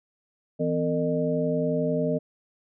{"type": "tone cluster", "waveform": "sine", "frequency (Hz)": [163.4, 254.6, 453.3, 609], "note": ["E3", "C4", "A#4", "D#5"], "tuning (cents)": [-15, -47, -48, -37], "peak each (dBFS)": -28, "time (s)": [0.59, 2.19], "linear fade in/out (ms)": 20, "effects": []}